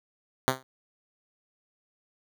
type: tone with exponential decay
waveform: 5% pulse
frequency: 130.81 Hz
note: C3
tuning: in tune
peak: -7 dBFS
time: 0.48-0.63 s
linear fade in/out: 0 ms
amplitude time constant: 32 ms
effects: none